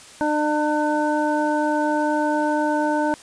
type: harmonic tone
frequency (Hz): 300.7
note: D4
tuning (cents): +41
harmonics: 1 / 2 / 3 / 5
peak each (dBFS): -22 / -24 / -23 / -29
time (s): 0.21-3.14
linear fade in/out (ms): 0
effects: white hiss -44 dBFS RMS until 3.22 s + resampled to 22050 Hz